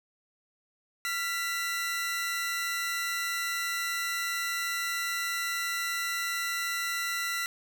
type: tone pair together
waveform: sawtooth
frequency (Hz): 1376 / 1975.5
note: F6 / B6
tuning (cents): -26 / 0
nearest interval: tritone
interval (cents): 626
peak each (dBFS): -30 / -28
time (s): 1.05-7.46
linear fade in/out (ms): 0
effects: none